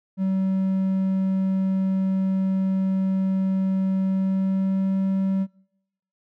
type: tone with pitch glide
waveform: triangle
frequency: 190.6 to 192.26 Hz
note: G3 to G3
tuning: -48 to -33 cents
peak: -18 dBFS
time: 0.17-5.47 s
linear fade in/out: 50 ms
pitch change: +15 cents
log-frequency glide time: 4.03-4.99 s
effects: noise-tail reverb RT60 0.9 s tail -26 dB re dry